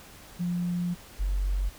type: tone pair in turn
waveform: sine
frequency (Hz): 175.8 / 46.97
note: F3 / F#1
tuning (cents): +12 / +27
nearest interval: octave + major seventh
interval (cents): 2285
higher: first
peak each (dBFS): -26 / -24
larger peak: second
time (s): 0.39-0.95 / 1.19-1.7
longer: first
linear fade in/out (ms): 20
effects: pink hiss -49 dBFS RMS until 1.78 s